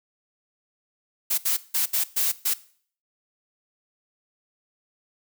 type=noise bursts at uneven times; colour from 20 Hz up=blue; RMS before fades=-23 dBFS; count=6; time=1.3-1.38 / 1.45-1.57 / 1.74-1.86 / 1.93-2.04 / 2.16-2.32 / 2.45-2.54 s; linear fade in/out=10 ms; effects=noise-tail reverb RT60 0.5 s tail -18 dB re dry

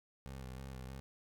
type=tone with vibrato; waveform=20% pulse; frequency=65.41 Hz; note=C2; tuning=in tune; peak=-40 dBFS; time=0.26-1 s; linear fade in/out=0 ms; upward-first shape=square; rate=3.2 Hz; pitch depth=37 cents each way; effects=none

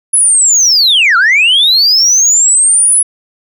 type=linear two-way sweep; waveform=sine; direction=down then up; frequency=10490 to 1327 to 10390 Hz; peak=-3 dBFS; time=0.13-3.03 s; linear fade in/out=10 ms; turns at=1.17 s; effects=tanh soft clip ceiling -3 dBFS

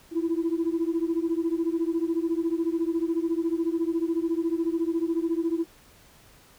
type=beating tone pair; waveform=sine; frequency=326.2 / 340.2 Hz; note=E4 / F4; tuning=-18 / -45 cents; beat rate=14 Hz; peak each=-25 / -26 dBFS; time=0.11-5.66 s; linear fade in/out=50 ms; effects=tanh soft clip ceiling -18 dBFS + pink hiss -55 dBFS RMS until 6.58 s

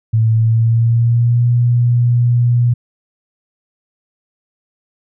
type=tone with pitch glide; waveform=sine; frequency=111.9 to 120.63 Hz; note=A2 to B2; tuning=+30 to -40 cents; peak=-9 dBFS; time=0.13-2.74 s; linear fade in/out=10 ms; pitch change=+130 cents; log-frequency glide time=0.34-1.47 s; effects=none

